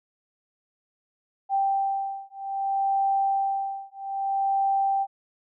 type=beating tone pair; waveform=sine; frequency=784 / 784.62 Hz; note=G5 / G5; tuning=0 / +1 cents; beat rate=0.62 Hz; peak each=-26 dBFS; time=1.49-5.07 s; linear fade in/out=50 ms; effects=none